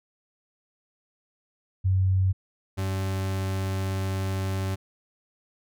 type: tone pair in turn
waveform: sine / 40% pulse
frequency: 94.3 / 95.84 Hz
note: F#2 / G2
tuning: +33 / -39 cents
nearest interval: unison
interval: 28 cents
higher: second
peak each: -19 / -25 dBFS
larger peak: first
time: 1.84-2.33 / 2.77-4.76 s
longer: second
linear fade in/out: 20 ms
effects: none